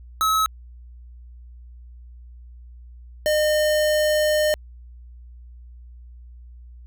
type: tone pair in turn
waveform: square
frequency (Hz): 1289 / 608.3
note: E6 / D#5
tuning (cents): -39 / -39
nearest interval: octave + minor second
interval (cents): 1300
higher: first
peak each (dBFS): -18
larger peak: neither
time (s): 0.21-0.46 / 3.26-4.54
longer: second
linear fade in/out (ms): 0
effects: added 60 Hz sine -40 dBFS peak until 6.86 s